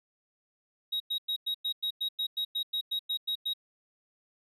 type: tone bursts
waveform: triangle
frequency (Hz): 3800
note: A#7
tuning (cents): +33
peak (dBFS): -27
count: 15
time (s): 0.92-3.536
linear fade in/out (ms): 10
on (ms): 82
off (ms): 99
effects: none